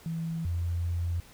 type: tone pair in turn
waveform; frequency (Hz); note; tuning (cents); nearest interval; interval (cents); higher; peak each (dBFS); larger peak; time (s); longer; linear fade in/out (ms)
sine; 164.2 / 85.98; E3 / F2; -6 / -27; major seventh; 1121; first; -30 / -27; second; 0.06-0.45 / 0.45-1.2; second; 0
effects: pink hiss -54 dBFS RMS until 1.33 s